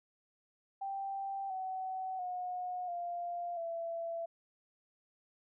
sine tone with pitch steps, 784 / 753.8 / 724.8 / 696.9 / 670 Hz, G5 / F#5 / F#5 / F5 / E5, 0 / +32 / -36 / -4 / +28 cents, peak -36 dBFS, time 0.81-4.26 s, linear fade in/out 10 ms, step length 690 ms, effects none

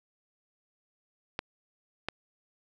clicks, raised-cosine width 0.3 ms, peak -15 dBFS, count 2, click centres 1.391 / 2.086 s, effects none

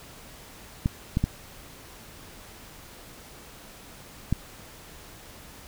clicks, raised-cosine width 5 ms, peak -10 dBFS, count 4, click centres 0.859 / 1.171 / 1.24 / 4.326 s, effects pink hiss -47 dBFS RMS until 5.67 s

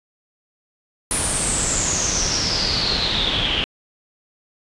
pink noise with low-pass filter sweep, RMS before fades -21 dBFS, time 1.11-3.64 s, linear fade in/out 0 ms, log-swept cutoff 10000 to 3000 Hz, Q 9.3, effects resampled to 24000 Hz

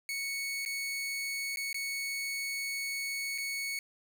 sawtooth tone with dropouts, 2217 Hz, C#7, in tune, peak -30 dBFS, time 0.09-3.79 s, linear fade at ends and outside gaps 1 ms, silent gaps 0.651-0.66 / 1.56-1.571 / 1.729-1.744 / 3.379-3.383 s, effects none

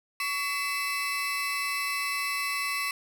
35% pulse tone cluster, 1127 / 2021 / 2636 Hz, C#6 / B6 / E7, +28 / +39 / -1 cents, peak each -31 dBFS, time 0.2-2.91 s, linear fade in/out 2 ms, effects none

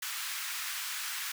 pink high-pass noise, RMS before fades -37 dBFS, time 0.02-1.32 s, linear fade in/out 5 ms, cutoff 1300 Hz, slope 24 dB/octave, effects none

